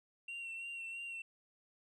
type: tone with vibrato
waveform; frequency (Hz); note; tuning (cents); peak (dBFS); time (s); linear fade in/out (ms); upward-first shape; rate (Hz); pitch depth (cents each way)
sine; 2734; F7; -37; -39; 0.28-1.22; 5; sine; 3; 28
effects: tanh soft clip ceiling -41 dBFS